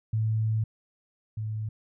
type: tone pair in turn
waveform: sine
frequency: 110 / 108.49 Hz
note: A2 / A2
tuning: 0 / -24 cents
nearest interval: unison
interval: 24 cents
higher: first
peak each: -23 / -29 dBFS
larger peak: first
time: 0.13-0.64 / 1.37-1.69 s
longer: first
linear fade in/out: 5 ms
effects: none